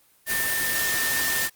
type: tone in noise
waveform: sine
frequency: 1800 Hz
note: A6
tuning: 39 cents sharp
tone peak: -26 dBFS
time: 0.26-1.5 s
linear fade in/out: 50 ms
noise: white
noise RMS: -26 dBFS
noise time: 0.26-1.5 s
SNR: -3 dB
effects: white hiss -60 dBFS RMS until 1.55 s + Opus 24 kbps